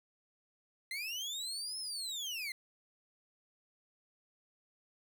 30% pulse linear two-way sweep, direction up then down, 2024 to 5274 to 2031 Hz, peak -35 dBFS, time 0.91-2.52 s, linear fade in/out 2 ms, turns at 1.79 s, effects none

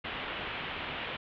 white low-pass noise, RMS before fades -38 dBFS, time 0.04-1.17 s, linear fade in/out 10 ms, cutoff 3300 Hz, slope 48 dB/octave, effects none

